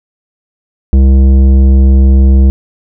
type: tone with tanh clipping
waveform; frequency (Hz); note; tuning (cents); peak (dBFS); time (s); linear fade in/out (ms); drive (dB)
sine; 66.6; C2; +31; -4; 0.93-2.5; 0; 12
effects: none